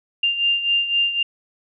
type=beating tone pair; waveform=sine; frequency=2794 / 2797.9 Hz; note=F7 / F7; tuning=0 / +3 cents; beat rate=3.9 Hz; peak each=-18 / -24 dBFS; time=0.23-1.23 s; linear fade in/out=5 ms; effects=none